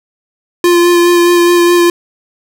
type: tone with vibrato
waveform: square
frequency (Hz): 348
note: F4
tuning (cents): -6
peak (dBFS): -6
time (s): 0.64-1.9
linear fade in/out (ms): 2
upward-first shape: sine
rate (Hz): 4.8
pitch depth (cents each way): 15
effects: none